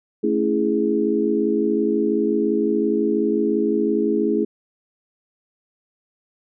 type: chord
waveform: sine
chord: A major seventh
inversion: none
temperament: equal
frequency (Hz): 220 / 277.2 / 329.6 / 415.3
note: A3 / C#4 / E4 / G#4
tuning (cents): 0 / 0 / 0 / 0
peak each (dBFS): -23 / -25 / -22 / -21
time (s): 0.23-4.45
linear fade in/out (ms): 10
effects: none